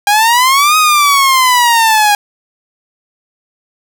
sawtooth exponential two-way sweep, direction up then down, 806 to 1263 to 817 Hz, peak -3 dBFS, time 0.07-2.15 s, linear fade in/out 2 ms, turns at 0.77 s, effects none

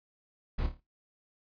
brown noise with echo, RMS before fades -31 dBFS, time 0.58-0.67 s, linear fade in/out 10 ms, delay 27 ms, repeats 5, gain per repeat -7 dB, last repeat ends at 0.805 s, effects noise-tail reverb RT60 0.2 s tail -17 dB re dry + resampled to 11025 Hz

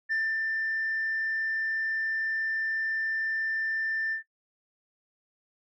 sine tone with ADSR envelope, 1783 Hz, A6, 22 cents sharp, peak -23 dBFS, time 0.09-4.23 s, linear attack 30 ms, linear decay 250 ms, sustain -3 dB, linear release 110 ms, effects noise-tail reverb RT60 0.1 s tail -20 dB re dry + tanh soft clip ceiling -23 dBFS

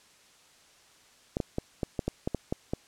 clicks, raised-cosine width 2 ms, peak -15 dBFS, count 10, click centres 1.369 / 1.402 / 1.584 / 1.832 / 1.992 / 2.08 / 2.275 / 2.347 / 2.525 / 2.735 s, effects white hiss -59 dBFS RMS until 2.87 s + low-pass 8000 Hz 12 dB/octave

